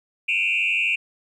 sine tone with frequency modulation, 2563 Hz, E7, 49 cents flat, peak -18 dBFS, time 0.28-0.96 s, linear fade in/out 10 ms, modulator 91.9 Hz, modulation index 2.5, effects tanh soft clip ceiling -14 dBFS + 10-bit

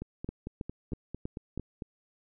two click trains, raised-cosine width 3 ms, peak -24 / -22 dBFS, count 9 / 5, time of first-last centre 0.02-1.822 / 0.29-1.576 s, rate 4.44 / 3.11 Hz, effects none

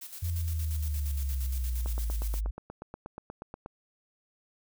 blue noise with tremolo, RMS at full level -42 dBFS, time 0.01-2.41 s, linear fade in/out 10 ms, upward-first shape square, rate 8.6 Hz, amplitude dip 55%
sine exponential sweep, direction down, 87.31 to 50.4 Hz, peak -28 dBFS, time 0.22-2.51 s, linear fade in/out 10 ms
click train, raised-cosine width 1 ms, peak -26 dBFS, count 16, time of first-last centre 1.86-3.661 s, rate 8.33 Hz
effects none

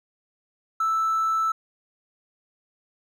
triangle tone with hard clipping, 1318.5 Hz, E6, in tune, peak -21 dBFS, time 0.8-1.52 s, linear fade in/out 5 ms, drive 4 dB, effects none

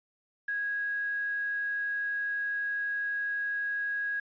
sine tone with quantisation, 1652 Hz, G#6, 10 cents flat, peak -29 dBFS, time 0.48-4.2 s, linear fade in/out 5 ms, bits 9, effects resampled to 11025 Hz

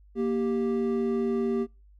triangle tone pair together, 234.3 / 392 Hz, A#3 / G4, +9 / 0 cents, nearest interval major sixth, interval 891 cents, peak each -25 dBFS, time 0.15-1.67 s, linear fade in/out 50 ms, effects noise-tail reverb RT60 0.3 s tail -26 dB re dry + added 50 Hz sine -52 dBFS peak until 1.99 s

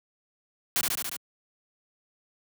white noise with echo, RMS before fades -25 dBFS, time 0.76-0.81 s, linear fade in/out 0 ms, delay 71 ms, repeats 5, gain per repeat -2 dB, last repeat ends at 1.165 s, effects high-pass 100 Hz 12 dB/octave

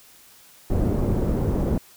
pink low-pass noise, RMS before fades -22 dBFS, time 0.7-1.78 s, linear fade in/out 5 ms, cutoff 420 Hz, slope 12 dB/octave, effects white hiss -51 dBFS RMS until 1.96 s

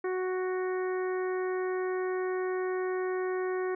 harmonic tone, 370 Hz, F#4, in tune, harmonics 1 / 2 / 3 / 4 / 5 / 6, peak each -29 / -41 / -41 / -44 / -43 / -51 dBFS, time 0.04-3.75 s, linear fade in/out 5 ms, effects none

